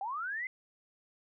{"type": "linear sweep", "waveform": "sine", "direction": "up", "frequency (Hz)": [746, 2093], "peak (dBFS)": -34, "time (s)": [0.01, 0.47], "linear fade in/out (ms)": 2, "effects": []}